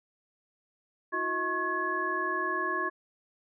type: tone cluster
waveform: sine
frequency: 324.3 / 364 / 637 / 1090 / 1689 Hz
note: E4 / F#4 / D#5 / C#6 / G#6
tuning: -28 / -28 / +41 / -29 / +29 cents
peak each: -40 / -36 / -40 / -31 / -32 dBFS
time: 1.12-2.9 s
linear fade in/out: 20 ms
effects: none